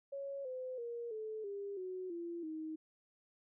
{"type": "tone with pitch steps", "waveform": "sine", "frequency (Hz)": [554.4, 511.3, 471.6, 435, 401.2, 370, 341.3, 314.8], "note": ["C#5", "C5", "A#4", "A4", "G4", "F#4", "F4", "D#4"], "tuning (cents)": [0, -40, 20, -20, 40, 0, -40, 20], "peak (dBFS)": -40, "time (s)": [0.12, 2.76], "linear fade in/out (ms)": 10, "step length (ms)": 330, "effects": []}